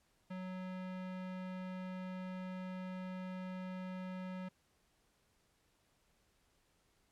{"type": "tone with low-pass filter", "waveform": "square", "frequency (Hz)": 185, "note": "F#3", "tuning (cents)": 0, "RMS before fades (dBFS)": -44, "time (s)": [0.3, 4.49], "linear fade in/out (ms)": 10, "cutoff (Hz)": 2500, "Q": 0.92, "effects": ["pink hiss -75 dBFS RMS until 7.11 s", "low-pass 12000 Hz 12 dB/octave"]}